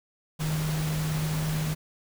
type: tone in noise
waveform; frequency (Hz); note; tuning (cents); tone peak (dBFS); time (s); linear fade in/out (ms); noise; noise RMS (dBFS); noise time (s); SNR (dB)
sine; 155.1; D#3; -5; -26; 0.39-1.75; 20; pink; -35; 0.39-1.75; +6
effects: none